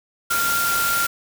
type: tone in noise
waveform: sine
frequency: 1388 Hz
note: F6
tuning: 11 cents flat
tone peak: -20 dBFS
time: 0.3-1.07 s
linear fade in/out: 10 ms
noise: white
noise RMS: -24 dBFS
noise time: 0.3-1.07 s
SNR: +1 dB
effects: none